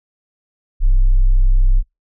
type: tone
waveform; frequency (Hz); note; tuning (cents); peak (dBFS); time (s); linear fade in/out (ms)
sine; 32.1; C1; -32; -6; 0.8-1.83; 50
effects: noise-tail reverb RT60 0.2 s tail -26 dB re dry + tanh soft clip ceiling -7 dBFS